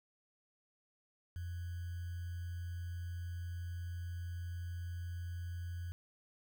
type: tone with sample-and-hold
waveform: sine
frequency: 86.9 Hz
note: F2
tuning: 8 cents flat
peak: -39 dBFS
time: 1.36-5.92 s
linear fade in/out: 0 ms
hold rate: 1575 Hz
effects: none